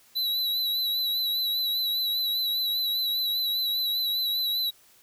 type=tone with vibrato; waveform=square; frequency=3951 Hz; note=B7; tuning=in tune; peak=-25 dBFS; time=0.15-4.71 s; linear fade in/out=20 ms; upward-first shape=triangle; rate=5 Hz; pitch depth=53 cents each way; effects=white hiss -58 dBFS RMS until 5.02 s